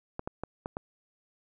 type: clicks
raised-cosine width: 1 ms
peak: -20 dBFS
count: 5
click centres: 0.194 / 0.275 / 0.436 / 0.659 / 0.769 s
effects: none